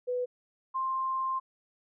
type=tone pair in turn; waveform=sine; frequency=495.9 / 1052.7 Hz; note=B4 / C6; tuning=+7 / +10 cents; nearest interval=octave + minor second; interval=1303 cents; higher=second; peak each=-28 dBFS; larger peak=neither; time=0.07-0.26 / 0.74-1.4 s; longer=second; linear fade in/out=20 ms; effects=none